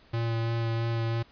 square tone with vibrato, 115.1 Hz, A#2, 22 cents flat, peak -27 dBFS, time 0.13-1.23 s, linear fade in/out 10 ms, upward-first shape sine, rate 3 Hz, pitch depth 12 cents each way, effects pink hiss -58 dBFS RMS until 1.31 s + resampled to 11025 Hz

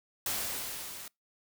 white noise with level ramp, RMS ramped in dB -32 to -45 dBFS, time 0.26-1.08 s, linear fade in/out 2 ms, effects noise-tail reverb RT60 0.2 s tail -26 dB re dry

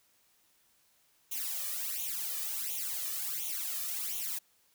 blue noise with flanger, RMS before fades -36 dBFS, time 1.31-4.39 s, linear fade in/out 10 ms, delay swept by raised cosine 0.3 to 1.7 ms, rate 1.4 Hz, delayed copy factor +0.8, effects white hiss -69 dBFS RMS until 4.74 s

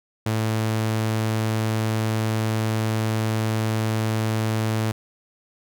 sawtooth tone, 110 Hz, A2, in tune, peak -17 dBFS, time 0.26-4.92 s, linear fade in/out 5 ms, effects none

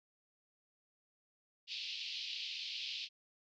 pink band-pass noise, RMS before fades -43 dBFS, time 1.67-3.09 s, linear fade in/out 50 ms, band 2600 to 4900 Hz, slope 48 dB/octave, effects none

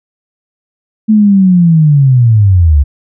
sine linear sweep, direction down, 220 to 67 Hz, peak -3 dBFS, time 1.08-2.84 s, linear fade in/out 20 ms, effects none

